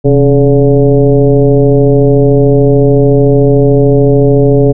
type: tone with frequency modulation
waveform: sine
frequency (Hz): 277.2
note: C#4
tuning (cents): 0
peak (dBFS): -3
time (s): 0.04-4.73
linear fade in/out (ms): 20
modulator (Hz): 147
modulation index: 1.7
effects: none